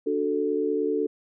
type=chord; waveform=sine; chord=D major; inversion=none; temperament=equal; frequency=293.7 / 370 / 440 Hz; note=D4 / F#4 / A4; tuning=0 / 0 / 0 cents; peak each=-28 / -29 / -25 dBFS; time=0.06-1.07 s; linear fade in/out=10 ms; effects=none